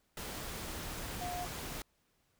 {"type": "tone in noise", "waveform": "sine", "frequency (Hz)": 714, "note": "F5", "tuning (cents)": 38, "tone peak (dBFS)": -38, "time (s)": [1.21, 1.45], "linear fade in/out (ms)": 2, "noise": "pink", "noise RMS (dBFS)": -42, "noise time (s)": [0.17, 1.82], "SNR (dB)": 1, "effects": ["pink hiss -75 dBFS RMS until 2.39 s"]}